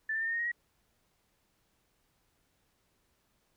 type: tone with pitch steps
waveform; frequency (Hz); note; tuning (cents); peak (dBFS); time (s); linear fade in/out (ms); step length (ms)
sine; 1760 / 1783.5 / 1807.4 / 1831.6 / 1856.1 / 1880.9 / 1906; A6 / A6 / A6 / A#6 / A#6 / A#6 / A#6; 0 / +23 / +46 / -31 / -8 / +15 / +38; -30; 0.09-0.517; 5; 61
effects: pink hiss -74 dBFS RMS until 3.56 s